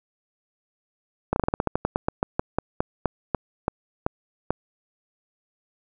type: slowing click train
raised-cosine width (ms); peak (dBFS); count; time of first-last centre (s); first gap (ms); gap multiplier
1; -7; 21; 1.33-4.506; 31; 1.15
effects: none